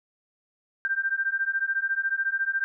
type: beating tone pair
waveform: sine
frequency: 1568 / 1582 Hz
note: G6 / G6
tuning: 0 / +15 cents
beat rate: 14 Hz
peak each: -27 dBFS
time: 0.85-2.64 s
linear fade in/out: 0 ms
effects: none